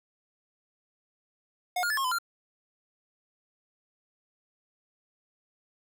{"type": "tone with pitch steps", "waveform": "square", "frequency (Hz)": [722, 1423, 1732, 1081, 1012, 1386], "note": ["F#5", "F6", "A6", "C#6", "B5", "F6"], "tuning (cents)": [-43, 32, -28, -44, 42, -14], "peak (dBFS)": -27, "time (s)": [1.76, 2.186], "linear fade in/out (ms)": 5, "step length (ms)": 71, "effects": []}